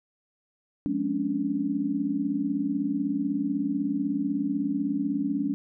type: tone cluster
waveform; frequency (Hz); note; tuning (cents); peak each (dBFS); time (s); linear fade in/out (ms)
sine; 178.4 / 210.5 / 266.6 / 286.6; F3 / G#3 / C4 / D4; +37 / +24 / +33 / -42; -36 / -31 / -31 / -27; 0.86-5.54; 0
effects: none